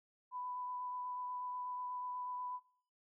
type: tone with vibrato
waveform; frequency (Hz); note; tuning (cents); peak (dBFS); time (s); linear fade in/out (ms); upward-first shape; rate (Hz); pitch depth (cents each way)
sine; 995; B5; +13; -40; 0.31-2.6; 50; sine; 8.2; 10
effects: noise-tail reverb RT60 0.5 s tail -20 dB re dry

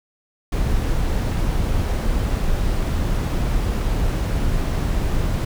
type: noise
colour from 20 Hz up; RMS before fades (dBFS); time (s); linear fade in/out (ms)
brown; -20; 0.52-5.45; 5
effects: none

